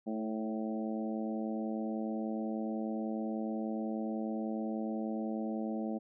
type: harmonic tone with a mistuned harmonic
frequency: 110 Hz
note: A2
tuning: in tune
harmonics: 2 / 3 / 4 / 5 / 6 / 7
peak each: -35 / -40 / -46 / -44 / -46 / -47 dBFS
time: 0.06-5.99 s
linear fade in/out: 20 ms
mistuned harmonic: 3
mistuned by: -19 cents
effects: none